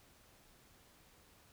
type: silence
effects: pink hiss -65 dBFS RMS until 1.52 s